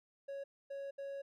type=tone bursts at uneven times; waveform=triangle; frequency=554.4 Hz; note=C#5; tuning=in tune; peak=-39 dBFS; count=3; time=0.28-0.44 / 0.7-0.91 / 0.98-1.22 s; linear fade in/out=10 ms; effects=none